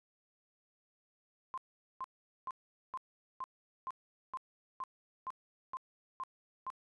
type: tone bursts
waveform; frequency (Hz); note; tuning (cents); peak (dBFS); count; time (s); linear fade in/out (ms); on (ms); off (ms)
sine; 1046.5; C6; 0; -37; 12; 1.54-6.702; 0; 36; 430
effects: resampled to 24000 Hz